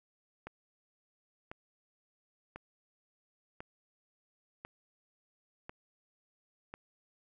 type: click train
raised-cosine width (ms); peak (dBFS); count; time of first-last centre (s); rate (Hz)
0.5; -28; 7; 0.47-6.74; 0.957
effects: none